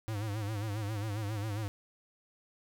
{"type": "tone with vibrato", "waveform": "square", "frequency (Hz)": 105.5, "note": "G#2", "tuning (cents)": 28, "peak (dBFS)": -34, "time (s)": [0.08, 1.68], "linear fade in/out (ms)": 0, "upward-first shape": "sine", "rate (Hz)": 7.4, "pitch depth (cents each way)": 100, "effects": []}